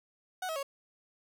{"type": "tone with pitch steps", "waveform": "30% pulse", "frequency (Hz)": [740, 640.5, 554.4], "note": ["F#5", "E5", "C#5"], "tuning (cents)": [0, -50, 0], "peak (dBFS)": -31, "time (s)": [0.42, 0.63], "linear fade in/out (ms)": 5, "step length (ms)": 70, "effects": []}